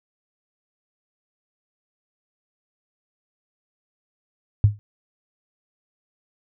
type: tone with exponential decay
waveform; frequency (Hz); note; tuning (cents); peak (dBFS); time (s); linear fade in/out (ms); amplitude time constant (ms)
sine; 103.83; G#2; 0; -7; 4.64-4.79; 0; 31
effects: none